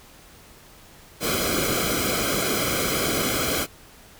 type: noise with comb filter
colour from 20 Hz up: pink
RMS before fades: -24 dBFS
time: 1.2-3.67 s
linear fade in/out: 50 ms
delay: 1.1 ms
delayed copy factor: -0.85
effects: pink hiss -49 dBFS RMS until 4.19 s

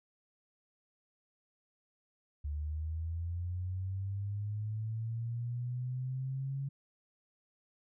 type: linear sweep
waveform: sine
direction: up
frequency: 72.4 to 138.59 Hz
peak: -34 dBFS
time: 2.44-6.69 s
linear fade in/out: 10 ms
effects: none

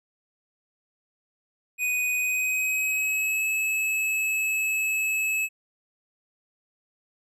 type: tone with pitch glide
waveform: square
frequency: 2489 to 2590 Hz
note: D#7 to E7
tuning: 0 to -31 cents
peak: -24 dBFS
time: 1.78-5.49 s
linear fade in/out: 50 ms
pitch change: +69 cents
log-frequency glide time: 2.14-3.47 s
effects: none

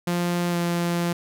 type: tone with pitch glide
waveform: sawtooth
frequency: 174.61 to 172.41 Hz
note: F3 to F3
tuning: 0 to -22 cents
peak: -18 dBFS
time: 0.07-1.13 s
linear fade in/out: 5 ms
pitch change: -22 cents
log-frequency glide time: 0.5-0.56 s
effects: none

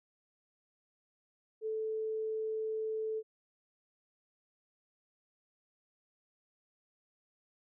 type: tone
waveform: sine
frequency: 438.1 Hz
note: A4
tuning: 7 cents flat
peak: -33 dBFS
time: 1.61-3.23 s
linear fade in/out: 50 ms
effects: none

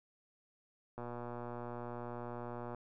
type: click train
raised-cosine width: 1 ms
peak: -30 dBFS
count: 213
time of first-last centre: 0.98-2.747 s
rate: 120 Hz
effects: none

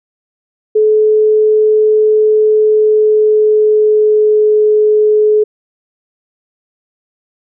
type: tone with pitch glide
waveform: sine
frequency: 429.8 to 425.6 Hz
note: A4 to G#4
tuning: -41 to +42 cents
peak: -6 dBFS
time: 0.75-5.44 s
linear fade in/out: 10 ms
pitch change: -17 cents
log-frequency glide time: 2.44-4.57 s
effects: none

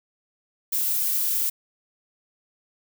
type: noise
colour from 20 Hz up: violet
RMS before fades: -24 dBFS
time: 0.72-1.5 s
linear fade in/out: 10 ms
effects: none

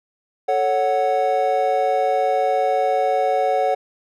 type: chord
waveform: triangle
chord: F# minor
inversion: first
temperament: equal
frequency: 440 / 554.4 / 740 Hz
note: A4 / C#5 / F#5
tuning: 0 / 0 / 0 cents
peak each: -22 / -19 / -17 dBFS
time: 0.48-3.75 s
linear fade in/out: 10 ms
effects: none

